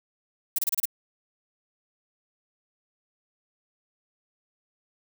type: noise bursts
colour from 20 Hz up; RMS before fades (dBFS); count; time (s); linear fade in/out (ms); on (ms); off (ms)
violet; -24; 6; 0.56-0.855; 5; 25; 29
effects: none